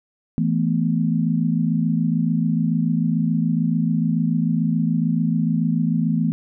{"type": "chord", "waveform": "sine", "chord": "E suspended fourth", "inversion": "none", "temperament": "equal", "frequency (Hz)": [164.81, 220, 246.9], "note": ["E3", "A3", "B3"], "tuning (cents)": [0, 0, 0], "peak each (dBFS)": [-20, -22, -23], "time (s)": [0.38, 6.32], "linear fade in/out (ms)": 0, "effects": []}